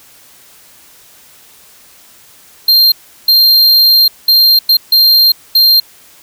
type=tone bursts at uneven times; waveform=square; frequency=4186 Hz; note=C8; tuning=in tune; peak=-5 dBFS; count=6; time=2.68-2.92 / 3.28-4.08 / 4.28-4.59 / 4.69-4.77 / 4.92-5.32 / 5.55-5.8 s; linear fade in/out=5 ms; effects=white hiss -42 dBFS RMS until 6.22 s